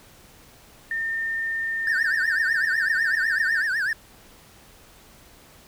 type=tone; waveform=sine; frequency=1812 Hz; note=A#6; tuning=50 cents flat; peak=-24 dBFS; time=0.91-3.62 s; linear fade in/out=2 ms
type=tone with vibrato; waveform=triangle; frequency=1649 Hz; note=G#6; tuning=13 cents flat; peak=-20 dBFS; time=1.87-3.93 s; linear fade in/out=2 ms; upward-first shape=triangle; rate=8 Hz; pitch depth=230 cents each way
effects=pink hiss -51 dBFS RMS until 5.67 s